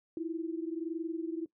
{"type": "tone pair together", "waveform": "sine", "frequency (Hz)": [322.6, 344], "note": ["E4", "F4"], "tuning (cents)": [-37, -26], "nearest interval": "minor second", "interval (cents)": 111, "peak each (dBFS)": [-35, -38], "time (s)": [0.17, 1.46], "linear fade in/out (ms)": 2, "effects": ["noise-tail reverb RT60 0.1 s tail -20 dB re dry"]}